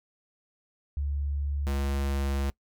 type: tone pair in turn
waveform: sine / square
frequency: 71.3 / 69.19 Hz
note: C#2 / C#2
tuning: +49 / -3 cents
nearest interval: minor second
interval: 52 cents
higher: first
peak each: -27 dBFS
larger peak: neither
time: 0.97-1.67 / 1.67-2.5 s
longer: second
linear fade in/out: 0 ms
effects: noise-tail reverb RT60 0.1 s tail -23 dB re dry